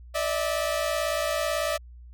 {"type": "tone pair together", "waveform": "sawtooth", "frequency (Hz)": [589.9, 648], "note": ["D5", "E5"], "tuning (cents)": [8, -30], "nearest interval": "major second", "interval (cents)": 162, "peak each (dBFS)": -24, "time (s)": [0.14, 1.78], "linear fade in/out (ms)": 20, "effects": ["added 60 Hz sine -43 dBFS peak until 2.13 s"]}